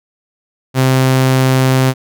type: tone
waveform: sawtooth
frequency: 130.81 Hz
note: C3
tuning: in tune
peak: -5 dBFS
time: 0.74-1.94 s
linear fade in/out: 50 ms
effects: none